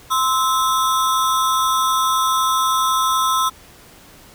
square ring-modulated tone, 1174.7 Hz, D6, in tune, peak -13 dBFS, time 0.1-3.5 s, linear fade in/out 20 ms, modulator 134 Hz, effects pink hiss -45 dBFS RMS until 4.34 s

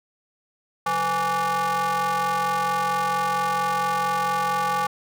square ring-modulated tone, 161.8 Hz, E3, 32 cents flat, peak -19 dBFS, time 0.86-4.87 s, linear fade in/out 5 ms, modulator 993 Hz, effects none

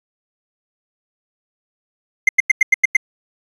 triangle tone bursts, 2093 Hz, C7, in tune, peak -5 dBFS, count 7, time 2.27-2.968 s, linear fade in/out 5 ms, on 20 ms, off 93 ms, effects resampled to 22050 Hz

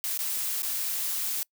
blue noise with dropouts, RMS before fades -30 dBFS, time 0.04-1.43 s, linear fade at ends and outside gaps 0 ms, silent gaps 0.175-0.19 / 0.621-0.631 s, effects noise-tail reverb RT60 0.1 s tail -26 dB re dry

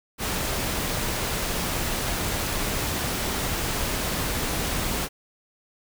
pink noise, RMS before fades -27 dBFS, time 0.18-5.09 s, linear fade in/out 50 ms, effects none

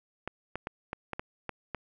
clicks, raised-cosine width 0.5 ms, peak -19 dBFS, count 8, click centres 0.276 / 0.556 / 0.671 / 0.931 / 1.133 / 1.195 / 1.493 / 1.747 s, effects none

